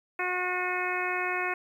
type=harmonic tone; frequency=362.5 Hz; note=F#4; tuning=35 cents flat; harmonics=1 / 2 / 3 / 4 / 5 / 6 / 7; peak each=-35 / -35 / -35 / -35 / -35 / -35 / -35 dBFS; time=0.19-1.54 s; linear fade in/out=5 ms; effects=10-bit